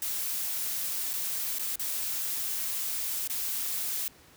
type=noise with dropouts; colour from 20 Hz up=blue; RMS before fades=-32 dBFS; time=0.02-4.08 s; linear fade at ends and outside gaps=1 ms; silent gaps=1.133-1.137 / 1.585-1.595 / 1.757-1.795 / 3.276-3.298 s; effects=pink hiss -56 dBFS RMS until 4.36 s + high-pass 60 Hz 12 dB/octave